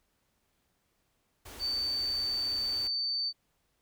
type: band-stop noise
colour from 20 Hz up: pink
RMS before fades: -47 dBFS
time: 1.45-2.88 s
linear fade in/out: 10 ms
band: 120 to 210 Hz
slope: 96 dB/octave
type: tone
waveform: sine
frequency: 4563 Hz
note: C#8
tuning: 49 cents sharp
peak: -29 dBFS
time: 1.59-3.33 s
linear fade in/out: 50 ms
effects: pink hiss -75 dBFS RMS until 3.81 s